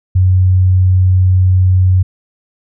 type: tone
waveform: sine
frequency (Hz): 92.5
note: F#2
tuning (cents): 0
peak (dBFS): -6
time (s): 0.15-2.03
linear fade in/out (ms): 10
effects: none